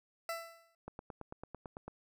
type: tone with exponential decay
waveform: 20% pulse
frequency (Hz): 667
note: E5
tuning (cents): +20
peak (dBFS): -30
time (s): 0.29-0.75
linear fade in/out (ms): 2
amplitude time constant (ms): 100
type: click train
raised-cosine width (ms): 1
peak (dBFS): -30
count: 10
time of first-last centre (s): 0.88-1.88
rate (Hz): 9
effects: none